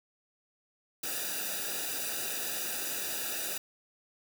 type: noise with comb filter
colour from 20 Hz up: white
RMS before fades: -35 dBFS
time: 1.03-3.58 s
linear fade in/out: 5 ms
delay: 0.93 ms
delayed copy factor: -1
effects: none